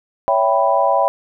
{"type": "chord", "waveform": "sine", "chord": "C# half-diminished seventh", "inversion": "none", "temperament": "equal with one note detuned", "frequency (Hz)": [560.2, 659.3, 784, 987.8], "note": ["C#5", "E5", "G5", "B5"], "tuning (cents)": [18, 0, 0, 0], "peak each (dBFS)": -18, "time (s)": [0.28, 1.08], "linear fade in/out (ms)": 0, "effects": []}